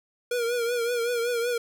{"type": "tone with vibrato", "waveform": "square", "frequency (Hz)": 475.6, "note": "A#4", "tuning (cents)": 35, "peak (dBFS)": -25, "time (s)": [0.31, 1.58], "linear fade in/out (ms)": 5, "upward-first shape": "triangle", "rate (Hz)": 5.3, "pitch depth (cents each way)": 70, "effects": []}